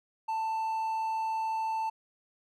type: tone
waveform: triangle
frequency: 887 Hz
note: A5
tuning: 14 cents sharp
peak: -27 dBFS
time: 0.28-1.9 s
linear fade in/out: 10 ms
effects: none